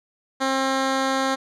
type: tone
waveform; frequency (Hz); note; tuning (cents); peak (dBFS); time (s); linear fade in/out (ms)
10% pulse; 266.8; C4; +34; -12; 0.4-1.36; 20
effects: low-pass 7000 Hz 12 dB/octave